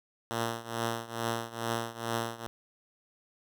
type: tone with tremolo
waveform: 5% pulse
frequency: 115.7 Hz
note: A#2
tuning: 13 cents flat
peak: -17 dBFS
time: 0.31-2.47 s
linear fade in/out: 0 ms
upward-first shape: triangle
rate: 2.3 Hz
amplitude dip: 90%
effects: none